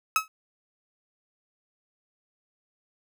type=tone with exponential decay; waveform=30% pulse; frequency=1287 Hz; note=E6; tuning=42 cents flat; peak=-14 dBFS; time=0.16-0.28 s; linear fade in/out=1 ms; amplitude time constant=24 ms; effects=none